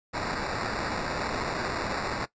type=noise with sample-and-hold; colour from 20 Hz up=white; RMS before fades=-31 dBFS; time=0.13-2.26 s; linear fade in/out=20 ms; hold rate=3150 Hz; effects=noise-tail reverb RT60 0.1 s tail -18 dB re dry + resampled to 16000 Hz